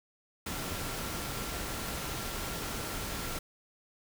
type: tone in noise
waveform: sine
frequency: 1368 Hz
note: F6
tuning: 36 cents flat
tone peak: -48 dBFS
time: 0.46-3.39 s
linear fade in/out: 5 ms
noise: pink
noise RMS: -37 dBFS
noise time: 0.46-3.39 s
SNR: -14 dB
effects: none